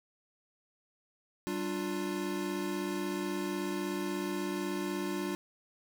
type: tone cluster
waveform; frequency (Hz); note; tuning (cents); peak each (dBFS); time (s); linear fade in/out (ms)
square; 193.7 / 296.6 / 352.9; G3 / D4 / F4; -20 / +17 / +18; -39 / -38 / -37; 1.47-5.35; 0
effects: none